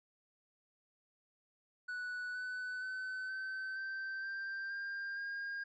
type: tone with pitch steps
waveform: triangle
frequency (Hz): 1480 / 1498.9 / 1518.1 / 1537.5 / 1557.2 / 1577.1 / 1597.3 / 1617.7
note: F#6 / F#6 / F#6 / G6 / G6 / G6 / G6 / G#6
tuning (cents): 0 / +22 / +44 / -34 / -12 / +10 / +32 / -46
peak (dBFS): -37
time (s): 1.88-5.64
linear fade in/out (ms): 10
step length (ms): 470
effects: resampled to 16000 Hz